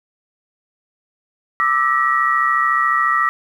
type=tone cluster; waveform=sine; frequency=1181 / 1315 / 1912 Hz; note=D6 / E6 / A#6; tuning=+9 / -5 / +43 cents; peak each=-18 dBFS; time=1.6-3.29 s; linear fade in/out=0 ms; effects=8-bit